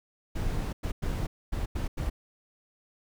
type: noise bursts at uneven times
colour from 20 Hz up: brown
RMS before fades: -30 dBFS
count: 6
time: 0.35-0.73 / 0.83-0.92 / 1.02-1.27 / 1.52-1.66 / 1.75-1.88 / 1.97-2.1 s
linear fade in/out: 10 ms
effects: none